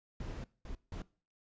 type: noise bursts at uneven times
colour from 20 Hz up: brown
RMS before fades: -42 dBFS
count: 3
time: 0.2-0.44 / 0.65-0.75 / 0.92-1.02 s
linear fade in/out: 2 ms
effects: noise-tail reverb RT60 0.4 s tail -21 dB re dry + resampled to 16000 Hz

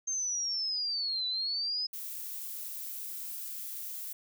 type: linear two-way sweep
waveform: sine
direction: down then up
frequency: 6380 to 3951 to 5100 Hz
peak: -30 dBFS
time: 0.07-1.87 s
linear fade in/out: 10 ms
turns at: 1.27 s
type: noise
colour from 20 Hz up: violet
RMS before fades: -40 dBFS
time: 1.93-4.13 s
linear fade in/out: 5 ms
effects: none

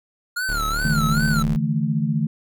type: tone with vibrato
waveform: square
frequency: 1405 Hz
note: F6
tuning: 10 cents sharp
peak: -23 dBFS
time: 0.36-1.43 s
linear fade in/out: 10 ms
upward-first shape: sine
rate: 2.5 Hz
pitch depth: 150 cents each way
type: tone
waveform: 40% pulse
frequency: 36.82 Hz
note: D1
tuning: 5 cents sharp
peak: -24 dBFS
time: 0.49-1.56 s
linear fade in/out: 0 ms
type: chord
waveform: sine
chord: D suspended second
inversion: none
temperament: equal with one note detuned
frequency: 146.83 / 161.98 / 220 Hz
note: D3 / E3 / A3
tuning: 0 / -30 / 0 cents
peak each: -23 dBFS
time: 0.85-2.27 s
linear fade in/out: 2 ms
effects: none

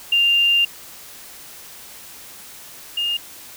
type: tone pair in turn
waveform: sine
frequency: 2794 / 2828 Hz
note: F7 / F7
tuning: 0 / +21 cents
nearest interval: unison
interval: 21 cents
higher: second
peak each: -13 / -19 dBFS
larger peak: first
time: 0.12-0.65 / 2.97-3.17 s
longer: first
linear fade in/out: 5 ms
effects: white hiss -40 dBFS RMS until 3.56 s

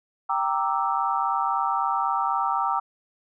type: chord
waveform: sine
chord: E half-diminished seventh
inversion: first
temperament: equal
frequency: 784 / 932.3 / 1174.7 / 1318.5 Hz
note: G5 / Bb5 / D6 / E6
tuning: 0 / 0 / 0 / 0 cents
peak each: -27 / -27 / -27 / -28 dBFS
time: 0.29-2.8 s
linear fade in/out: 10 ms
effects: none

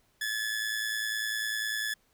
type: tone with amplitude modulation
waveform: sawtooth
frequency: 1716 Hz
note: A6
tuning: 44 cents flat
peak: -24 dBFS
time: 0.21-1.94 s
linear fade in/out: 5 ms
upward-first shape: sine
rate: 110 Hz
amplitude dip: 55%
effects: pink hiss -69 dBFS RMS until 2.13 s

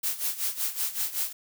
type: noise with tremolo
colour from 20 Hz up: blue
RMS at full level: -27 dBFS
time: 0.03-1.33 s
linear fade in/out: 10 ms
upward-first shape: sine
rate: 5.3 Hz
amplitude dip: 80%
effects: none

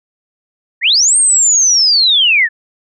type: linear two-way sweep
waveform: sine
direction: up then down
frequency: 1700 to 8730 to 1700 Hz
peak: -7 dBFS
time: 0.81-2.49 s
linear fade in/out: 50 ms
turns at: 1.17 s
effects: none

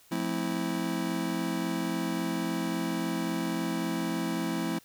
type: chord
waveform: square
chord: F major seventh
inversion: none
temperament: just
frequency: 174.61 / 218.3 / 261.9 / 327.4 Hz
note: F3 / A3 / C4 / E4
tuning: 0 / -13 / +2 / -12 cents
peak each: -35 / -36 / -36 / -34 dBFS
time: 0.11-4.79 s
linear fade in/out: 10 ms
effects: white hiss -59 dBFS RMS until 4.84 s

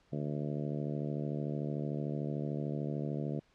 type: harmonic tone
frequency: 73.4 Hz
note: D2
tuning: in tune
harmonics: 2 / 3 / 4 / 5 / 6 / 7 / 8 / 9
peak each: -36 / -40 / -42 / -44 / -46 / -47 / -48 / -49 dBFS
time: 0.12-3.4 s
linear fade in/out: 10 ms
effects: pink hiss -69 dBFS RMS until 3.54 s + low-pass 5000 Hz 12 dB/octave

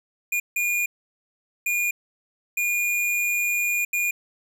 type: tone bursts at uneven times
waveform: square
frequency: 2430 Hz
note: D#7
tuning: 42 cents flat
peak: -22 dBFS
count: 5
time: 0.32-0.4 / 0.56-0.86 / 1.66-1.91 / 2.57-3.85 / 3.93-4.11 s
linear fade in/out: 5 ms
effects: none

